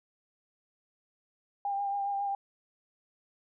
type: tone with vibrato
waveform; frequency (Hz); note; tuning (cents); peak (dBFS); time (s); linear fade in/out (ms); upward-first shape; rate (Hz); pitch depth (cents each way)
sine; 800; G5; +35; -29; 1.65-2.35; 2; triangle; 7.3; 27
effects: none